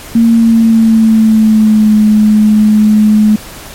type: tone with pitch glide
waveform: sine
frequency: 229.8 to 213.2 Hz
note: A#3 to G#3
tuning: -25 to +46 cents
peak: -3 dBFS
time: 0.15-3.36 s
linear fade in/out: 5 ms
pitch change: -129 cents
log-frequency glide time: 0.31-1.96 s
effects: pink hiss -29 dBFS RMS until 3.74 s + MP3 64 kbps